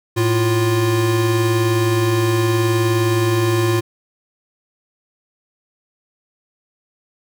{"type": "tone pair together", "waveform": "square", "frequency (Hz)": [109.99, 349.2], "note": ["A2", "F4"], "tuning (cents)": [0, 0], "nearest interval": "octave + minor sixth", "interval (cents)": 2000, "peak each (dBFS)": -18, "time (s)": [0.16, 3.81], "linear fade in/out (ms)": 20, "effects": []}